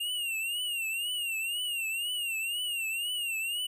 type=tone with vibrato; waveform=square; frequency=2794 Hz; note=F7; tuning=in tune; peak=-31 dBFS; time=0-3.67 s; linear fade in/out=10 ms; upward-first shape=triangle; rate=2 Hz; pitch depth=130 cents each way; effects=none